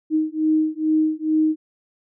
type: beating tone pair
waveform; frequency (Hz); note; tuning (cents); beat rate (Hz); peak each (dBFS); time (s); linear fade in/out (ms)
sine; 311.1 / 313.4; D#4 / D#4; 0 / +13; 2.3; -20 / -20; 0.1-1.56; 50
effects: none